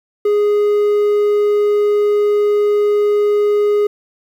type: tone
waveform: triangle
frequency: 414.5 Hz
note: G#4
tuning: 3 cents flat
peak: -9 dBFS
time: 0.25-3.87 s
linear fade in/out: 5 ms
effects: 8-bit